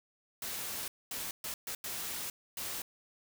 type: noise bursts at uneven times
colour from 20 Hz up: white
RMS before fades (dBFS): -39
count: 6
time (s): 0.42-0.88 / 1.11-1.31 / 1.44-1.54 / 1.67-1.75 / 1.84-2.3 / 2.57-2.82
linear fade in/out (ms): 2
effects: none